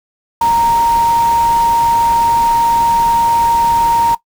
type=tone in noise; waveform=sine; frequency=930 Hz; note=A#5; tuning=4 cents flat; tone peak=-9 dBFS; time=0.41-4.15 s; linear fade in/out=5 ms; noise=pink; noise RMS=-26 dBFS; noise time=0.41-4.15 s; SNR=+14 dB; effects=noise-tail reverb RT60 0.1 s tail -17 dB re dry